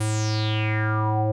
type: tone with low-pass filter sweep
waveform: square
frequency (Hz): 108.2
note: A2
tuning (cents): -29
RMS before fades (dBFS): -23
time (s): 0-1.32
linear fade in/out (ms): 10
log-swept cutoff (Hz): 10000 to 580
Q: 6.2
effects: none